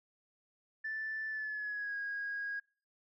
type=tone with pitch glide; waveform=sine; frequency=1760 to 1642.1 Hz; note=A6 to G#6; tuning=0 to -20 cents; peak=-35 dBFS; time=0.84-2.6 s; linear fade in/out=10 ms; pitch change=-120 cents; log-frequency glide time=1.28-1.96 s; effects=noise-tail reverb RT60 0.4 s tail -25 dB re dry + tanh soft clip ceiling -31 dBFS